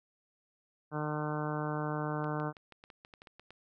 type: harmonic tone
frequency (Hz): 151.1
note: D3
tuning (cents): +50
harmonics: 1 / 2 / 3 / 4 / 5 / 6 / 7 / 8 / 9 / 10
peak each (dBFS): -36 / -39 / -41 / -42 / -43 / -44 / -44 / -45 / -46 / -46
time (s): 0.91-2.53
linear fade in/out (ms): 50
type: clicks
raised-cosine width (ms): 0.3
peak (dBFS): -35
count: 12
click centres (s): 2.243 / 2.4 / 2.568 / 2.723 / 2.839 / 2.902 / 3.049 / 3.138 / 3.219 / 3.272 / 3.396 / 3.506
effects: none